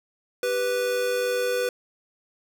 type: tone pair together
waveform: square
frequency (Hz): 391.2 / 493.6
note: G4 / B4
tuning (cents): -4 / -1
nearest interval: major third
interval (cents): 403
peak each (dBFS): -32 / -24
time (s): 0.43-1.69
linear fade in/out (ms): 2
effects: none